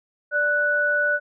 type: tone pair together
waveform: sine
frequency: 587.3 / 1480.8 Hz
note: D5 / F#6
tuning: 0 / +1 cents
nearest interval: octave + major third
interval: 1601 cents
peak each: -25 / -19 dBFS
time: 0.31-1.2 s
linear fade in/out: 50 ms
effects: none